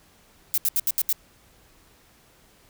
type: noise bursts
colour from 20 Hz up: violet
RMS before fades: -22 dBFS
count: 6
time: 0.54-1.127 s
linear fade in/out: 0 ms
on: 37 ms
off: 73 ms
effects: pink hiss -57 dBFS RMS until 2.69 s